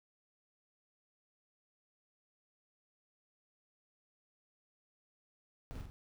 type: noise with echo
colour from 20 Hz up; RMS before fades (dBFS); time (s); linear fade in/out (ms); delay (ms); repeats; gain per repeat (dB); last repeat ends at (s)
brown; -44; 5.71-5.81; 0; 45; 2; -4; 5.9
effects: none